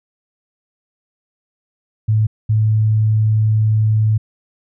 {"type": "tone bursts at uneven times", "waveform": "sine", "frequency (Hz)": 108.6, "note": "A2", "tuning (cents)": -22, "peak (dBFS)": -11, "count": 2, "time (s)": [[2.08, 2.27], [2.49, 4.18]], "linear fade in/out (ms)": 10, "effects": []}